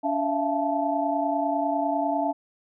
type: tone cluster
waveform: sine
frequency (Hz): 286.4 / 661 / 691 / 872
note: D4 / E5 / F5 / A5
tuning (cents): -43 / +5 / -19 / -16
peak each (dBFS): -28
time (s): 0.03-2.33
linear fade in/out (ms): 20
effects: none